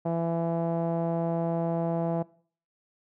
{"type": "tone with low-pass filter", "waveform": "sawtooth", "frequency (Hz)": 167.2, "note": "E3", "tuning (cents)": 25, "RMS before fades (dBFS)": -28, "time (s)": [0.05, 2.23], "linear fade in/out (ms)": 10, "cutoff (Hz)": 710, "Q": 3.3, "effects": ["noise-tail reverb RT60 0.5 s tail -22 dB re dry"]}